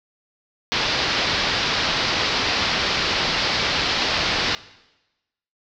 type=low-pass noise; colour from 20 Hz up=white; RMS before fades=-22 dBFS; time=0.72-4.55 s; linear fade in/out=0 ms; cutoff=5100 Hz; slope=48 dB/octave; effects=noise-tail reverb RT60 1.0 s tail -19 dB re dry